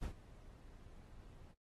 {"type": "noise with ADSR envelope", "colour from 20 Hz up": "brown", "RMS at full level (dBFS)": -40, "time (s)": [0.01, 1.55], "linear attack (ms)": 20, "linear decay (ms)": 100, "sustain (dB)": -17, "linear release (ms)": 46, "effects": ["noise-tail reverb RT60 0.1 s tail -20 dB re dry", "AAC 32 kbps"]}